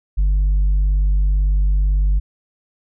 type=tone; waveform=sine; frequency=49 Hz; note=G1; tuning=in tune; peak=-10 dBFS; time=0.17-2.2 s; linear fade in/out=20 ms; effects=tanh soft clip ceiling -12 dBFS